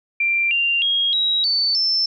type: tone with pitch steps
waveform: sine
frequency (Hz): 2366 / 2781 / 3270 / 3844 / 4518 / 5311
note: D7 / F7 / G#7 / B7 / C#8 / E8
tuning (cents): +12 / -8 / -28 / -48 / +32 / +12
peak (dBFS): -16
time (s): 0.2-2.06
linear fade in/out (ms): 5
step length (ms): 310
effects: none